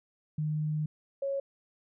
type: tone pair in turn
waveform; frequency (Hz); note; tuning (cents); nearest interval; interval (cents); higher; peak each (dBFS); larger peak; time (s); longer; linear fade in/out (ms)
sine; 152.9 / 551.4; D#3 / C#5; -30 / -9; octave + minor seventh; 2221; second; -28 / -29; first; 0.38-0.86 / 1.22-1.4; first; 5
effects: none